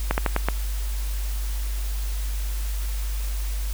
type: slowing click train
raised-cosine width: 0.5 ms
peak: -6 dBFS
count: 5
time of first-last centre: 0.11-0.486 s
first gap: 69 ms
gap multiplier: 1.21
effects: added 50 Hz sine -24 dBFS peak until 3.73 s + white hiss -39 dBFS RMS until 3.73 s